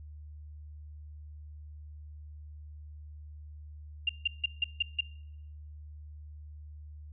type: tone bursts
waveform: sine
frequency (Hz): 2794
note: F7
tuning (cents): 0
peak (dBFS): -24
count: 6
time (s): 4.07-5.008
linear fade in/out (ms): 5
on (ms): 23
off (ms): 160
effects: noise-tail reverb RT60 0.8 s tail -22 dB re dry + added 75 Hz sine -44 dBFS peak until 7.12 s